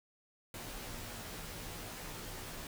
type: noise with comb filter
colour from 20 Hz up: pink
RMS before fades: -45 dBFS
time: 0.54-2.67 s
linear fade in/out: 2 ms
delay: 15 ms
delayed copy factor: -1
effects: none